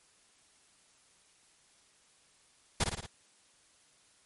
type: noise with echo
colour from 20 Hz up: pink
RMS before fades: -28 dBFS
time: 2.8-2.84 s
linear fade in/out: 5 ms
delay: 56 ms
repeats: 4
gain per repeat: -4 dB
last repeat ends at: 3.064 s
effects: white hiss -65 dBFS RMS until 4.25 s + MP3 48 kbps